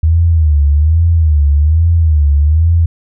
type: tone with vibrato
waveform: sine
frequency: 77.78 Hz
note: D#2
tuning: in tune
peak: -6 dBFS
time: 0.03-2.86 s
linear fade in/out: 5 ms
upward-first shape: sine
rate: 1.2 Hz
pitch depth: 140 cents each way
effects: none